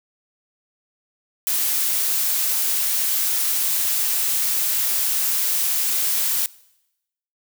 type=noise; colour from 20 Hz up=blue; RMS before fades=-21 dBFS; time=1.47-6.46 s; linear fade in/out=0 ms; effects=noise-tail reverb RT60 0.9 s tail -22 dB re dry